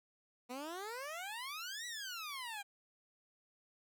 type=exponential two-way sweep; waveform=15% pulse; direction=up then down; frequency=239.7 to 1975.5 to 785 Hz; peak=-36 dBFS; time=0.49-2.63 s; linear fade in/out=20 ms; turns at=1.86 s; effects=none